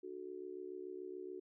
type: tone with amplitude modulation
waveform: sine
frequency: 370 Hz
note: F#4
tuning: in tune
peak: -40 dBFS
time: 0.03-1.4 s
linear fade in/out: 10 ms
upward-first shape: sine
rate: 67 Hz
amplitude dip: 90%
effects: none